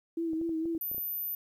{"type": "tone with vibrato", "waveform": "sine", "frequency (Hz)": 326.4, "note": "E4", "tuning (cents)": -17, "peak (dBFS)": -29, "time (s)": [0.17, 0.78], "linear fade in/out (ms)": 5, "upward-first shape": "sine", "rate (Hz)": 4.3, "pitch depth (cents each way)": 43}
{"type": "clicks", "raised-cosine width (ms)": 2, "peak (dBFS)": -34, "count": 8, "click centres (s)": [0.333, 0.414, 0.493, 0.656, 0.75, 0.915, 0.946, 0.981]}
{"type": "tone", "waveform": "sine", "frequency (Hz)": 13870, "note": "A9", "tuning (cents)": -26, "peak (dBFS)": -32, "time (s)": [0.81, 1.35], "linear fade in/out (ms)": 2}
{"effects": ["11-bit"]}